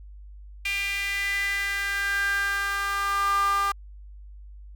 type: tone with high-pass filter sweep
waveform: sawtooth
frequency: 398.8 Hz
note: G4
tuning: 30 cents sharp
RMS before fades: -26 dBFS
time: 0.65-3.72 s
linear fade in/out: 5 ms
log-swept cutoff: 2400 to 1100 Hz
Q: 7.1
effects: added 50 Hz sine -41 dBFS peak until 4.75 s